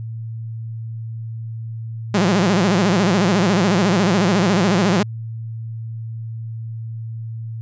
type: tone with vibrato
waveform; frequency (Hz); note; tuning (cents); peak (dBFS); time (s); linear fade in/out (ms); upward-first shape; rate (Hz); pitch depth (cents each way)
sawtooth; 187.8; F#3; +26; -10; 2.14-5.03; 5; sine; 14; 200
effects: added 113 Hz sine -26 dBFS peak until 7.61 s + resampled to 16000 Hz